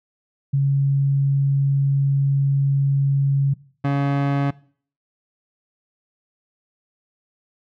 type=tone pair in turn; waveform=sine / 30% pulse; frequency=138.59 / 140.52 Hz; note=C#3 / C#3; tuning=0 / +24 cents; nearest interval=unison; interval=24 cents; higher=second; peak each=-15 dBFS; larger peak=neither; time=0.53-3.54 / 3.84-4.51 s; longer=first; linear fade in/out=10 ms; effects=noise-tail reverb RT60 0.5 s tail -21 dB re dry + low-pass 2000 Hz 12 dB/octave